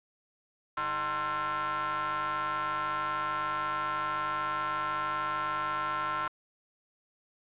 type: ring-modulated tone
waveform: 40% pulse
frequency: 146.83 Hz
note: D3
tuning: in tune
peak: -26 dBFS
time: 0.77-6.28 s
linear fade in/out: 5 ms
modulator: 1200 Hz
effects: resampled to 8000 Hz + 10-bit